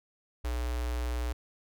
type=tone with notch filter; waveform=square; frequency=60.7 Hz; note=B1; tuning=29 cents flat; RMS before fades=-32 dBFS; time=0.44-1.33 s; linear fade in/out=10 ms; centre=180 Hz; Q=1; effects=none